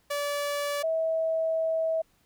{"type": "tone pair in turn", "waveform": ["sawtooth", "sine"], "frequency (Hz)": [577, 647], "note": ["D5", "E5"], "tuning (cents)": [-31, -32], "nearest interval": "major second", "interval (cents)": 199, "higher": "second", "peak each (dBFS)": -24, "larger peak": "neither", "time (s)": [[0.1, 0.83], [0.83, 2.02]], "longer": "second", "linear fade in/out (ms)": 10, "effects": ["pink hiss -67 dBFS RMS until 2.25 s"]}